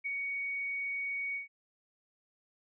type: tone with ADSR envelope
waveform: sine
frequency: 2238 Hz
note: C#7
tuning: 16 cents sharp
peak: -31 dBFS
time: 0.04-1.48 s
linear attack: 22 ms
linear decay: 10 ms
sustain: -2 dB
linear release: 130 ms
effects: none